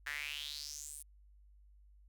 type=tone with high-pass filter sweep; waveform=sawtooth; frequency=146.83 Hz; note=D3; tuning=in tune; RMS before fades=-44 dBFS; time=0.06-1.03 s; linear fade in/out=10 ms; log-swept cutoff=1700 to 10000 Hz; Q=5.3; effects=added 50 Hz sine -59 dBFS peak until 2.08 s